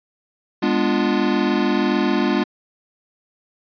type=chord; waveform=square; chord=G# diminished seventh; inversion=none; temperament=equal with one note detuned; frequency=205.3 / 246.9 / 293.7 / 349.2 Hz; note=G#3 / B3 / D4 / F4; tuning=-20 / 0 / 0 / 0 cents; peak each=-23 dBFS; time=0.62-2.44 s; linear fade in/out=10 ms; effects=resampled to 11025 Hz